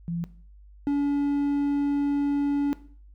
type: tone pair in turn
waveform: sine / triangle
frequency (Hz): 170 / 285.1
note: F3 / C#4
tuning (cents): -46 / +49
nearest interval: major sixth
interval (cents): 895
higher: second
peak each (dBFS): -27 / -19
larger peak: second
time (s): 0.08-0.24 / 0.87-2.73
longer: second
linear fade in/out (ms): 0
effects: noise-tail reverb RT60 0.5 s tail -17 dB re dry + added 50 Hz sine -47 dBFS peak until 3.14 s